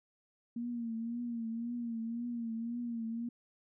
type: tone with vibrato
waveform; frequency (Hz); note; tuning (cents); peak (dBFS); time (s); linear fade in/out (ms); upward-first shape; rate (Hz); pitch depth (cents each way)
sine; 233.1; A#3; 0; -35; 0.56-3.29; 5; triangle; 1.9; 69
effects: none